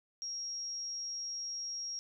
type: tone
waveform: sine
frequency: 5600 Hz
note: F8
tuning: 4 cents sharp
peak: -37 dBFS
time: 0.22-1.99 s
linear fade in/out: 0 ms
effects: none